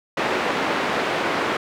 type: band-pass noise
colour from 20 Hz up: pink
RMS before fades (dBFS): -23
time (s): 0.17-1.57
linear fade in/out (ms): 5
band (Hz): 320 to 2400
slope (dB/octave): 12
effects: none